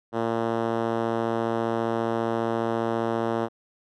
5% pulse tone with band-pass filter, 114.8 Hz, A#2, 26 cents flat, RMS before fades -26 dBFS, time 0.12-3.49 s, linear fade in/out 50 ms, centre 350 Hz, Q 0.72, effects none

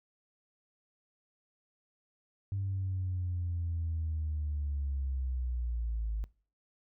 sine linear sweep, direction down, 99 to 52.3 Hz, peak -30 dBFS, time 2.52-6.24 s, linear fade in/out 0 ms, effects noise-tail reverb RT60 0.4 s tail -23 dB re dry + tanh soft clip ceiling -27 dBFS

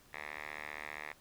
5% pulse tone with band-pass filter, 75.1 Hz, D2, 39 cents sharp, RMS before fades -45 dBFS, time 0.13-1.13 s, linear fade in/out 5 ms, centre 1800 Hz, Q 3.6, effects pink hiss -63 dBFS RMS until 1.2 s

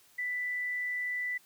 sine tone, 1982 Hz, B6, 6 cents sharp, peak -31 dBFS, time 0.18-1.38 s, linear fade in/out 10 ms, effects white hiss -62 dBFS RMS until 1.45 s + high-pass 60 Hz 12 dB/octave

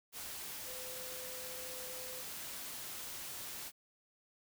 sine tone in noise, 510 Hz, C5, 44 cents flat, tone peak -50 dBFS, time 0.64-2.24 s, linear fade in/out 50 ms, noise white, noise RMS -45 dBFS, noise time 0.12-3.72 s, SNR -8 dB, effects none

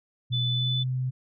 sine tone with pitch glide, 123.47 to 128.42 Hz, B2 to C3, 0 to -32 cents, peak -25 dBFS, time 0.3-1.11 s, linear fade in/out 20 ms, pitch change +68 cents, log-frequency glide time 0.49-0.77 s
sine tone, 3497 Hz, A7, 11 cents flat, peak -27 dBFS, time 0.32-0.84 s, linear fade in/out 20 ms
effects none

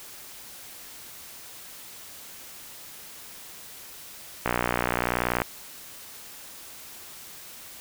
click train, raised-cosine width 0.5 ms, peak -8 dBFS, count 59, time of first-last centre 4.46-5.419 s, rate 60.5 Hz, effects white hiss -44 dBFS RMS until 7.8 s

